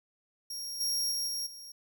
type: tone with level steps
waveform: sawtooth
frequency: 5588 Hz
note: F8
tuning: in tune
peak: -34 / -26 / -28 / -30 / -42 dBFS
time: 0.5-1.72 s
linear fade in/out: 5 ms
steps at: 0.8 / 1.11 / 1.27 / 1.46 s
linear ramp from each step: 10 ms
effects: none